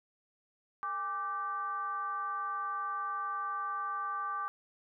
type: tone with frequency modulation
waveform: sine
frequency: 1174.7 Hz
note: D6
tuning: in tune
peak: -33 dBFS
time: 0.83-4.48 s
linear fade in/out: 0 ms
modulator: 362 Hz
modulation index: 0.62
effects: none

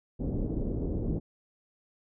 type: low-pass noise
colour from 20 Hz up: pink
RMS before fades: -31 dBFS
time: 0.19-1.2 s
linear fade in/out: 20 ms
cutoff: 450 Hz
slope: 24 dB/octave
effects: none

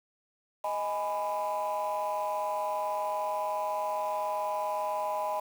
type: chord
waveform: sine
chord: G# minor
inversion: second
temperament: just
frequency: 623 / 830.6 / 996.7 Hz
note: D#5 / G#5 / B5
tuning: +2 / 0 / +16 cents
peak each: -32 dBFS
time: 0.64-5.4 s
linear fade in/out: 5 ms
effects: tanh soft clip ceiling -24 dBFS + 8-bit

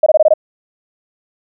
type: tone bursts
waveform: sine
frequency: 622.3 Hz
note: D#5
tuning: in tune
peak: -5 dBFS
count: 6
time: 0.03-0.338 s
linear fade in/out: 5 ms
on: 33 ms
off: 22 ms
effects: none

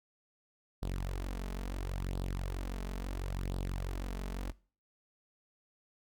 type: tone with flanger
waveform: sawtooth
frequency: 46.1 Hz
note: F#1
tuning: 6 cents flat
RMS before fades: -37 dBFS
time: 0.82-4.52 s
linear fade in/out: 10 ms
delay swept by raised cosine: 0.22 to 4.72 ms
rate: 0.73 Hz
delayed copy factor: +0.65
effects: noise-tail reverb RT60 0.4 s tail -21 dB re dry

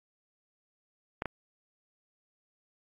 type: clicks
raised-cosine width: 0.5 ms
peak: -17 dBFS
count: 2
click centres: 1.221 / 1.257 s
effects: AAC 32 kbps

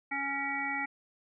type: harmonic tone with a mistuned harmonic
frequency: 277.2 Hz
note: C#4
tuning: in tune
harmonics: 1 / 3 / 5 / 7 / 8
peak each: -41 / -37 / -41 / -35 / -36 dBFS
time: 0.11-0.86 s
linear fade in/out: 10 ms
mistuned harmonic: 8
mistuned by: +37 cents
effects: none

